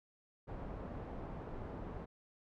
pink low-pass noise, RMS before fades -45 dBFS, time 0.47-2.06 s, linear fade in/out 20 ms, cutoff 850 Hz, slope 12 dB/octave, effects none

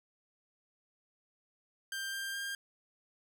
sawtooth tone with pitch steps, 1575 / 1588.7 / 1602.5 Hz, G6 / G6 / G6, +8 / +23 / +38 cents, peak -33 dBFS, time 1.92-2.55 s, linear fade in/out 2 ms, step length 210 ms, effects none

